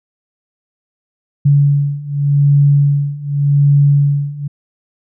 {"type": "beating tone pair", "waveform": "sine", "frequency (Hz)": [142.2, 143.06], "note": ["C#3", "D3"], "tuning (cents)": [45, -45], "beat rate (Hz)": 0.86, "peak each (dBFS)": [-13, -11], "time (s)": [1.45, 4.48], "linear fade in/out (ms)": 10, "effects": []}